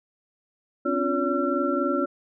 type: tone cluster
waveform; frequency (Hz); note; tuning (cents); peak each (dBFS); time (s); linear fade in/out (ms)
sine; 262.3 / 286 / 352.3 / 569 / 1355; C4 / D4 / F4 / C#5 / E6; +4 / -46 / +15 / +45 / +47; -28; 0.85-2.06; 10
effects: none